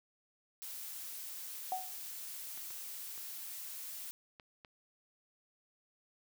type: noise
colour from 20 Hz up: blue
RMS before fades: -45 dBFS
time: 0.62-4.11 s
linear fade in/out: 0 ms
type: tone with exponential decay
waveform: sine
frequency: 745 Hz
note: F#5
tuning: 12 cents sharp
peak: -30 dBFS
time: 1.72-1.96 s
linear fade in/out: 1 ms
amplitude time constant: 52 ms
type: clicks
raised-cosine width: 0.3 ms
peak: -37 dBFS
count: 5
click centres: 2.576 / 2.706 / 3.178 / 4.398 / 4.648 s
effects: none